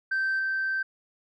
sine tone with level steps, 1556 Hz, G6, 13 cents flat, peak -22 / -24 dBFS, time 0.11-0.83 s, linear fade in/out 10 ms, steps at 0.39 s, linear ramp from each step 2 ms, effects tanh soft clip ceiling -22 dBFS

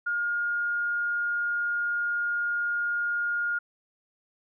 sine tone, 1421 Hz, F6, 30 cents sharp, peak -25 dBFS, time 0.06-3.59 s, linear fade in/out 10 ms, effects none

